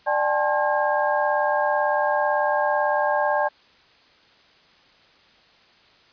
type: tone cluster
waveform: sine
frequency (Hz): 594 / 789 / 867 / 1067 / 1617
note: D5 / G5 / A5 / C6 / G#6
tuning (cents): +20 / +11 / -26 / +34 / -47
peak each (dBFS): -23 / -26 / -24 / -29 / -27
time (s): 0.06-3.49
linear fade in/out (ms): 20
effects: white hiss -55 dBFS RMS until 6.12 s + resampled to 11025 Hz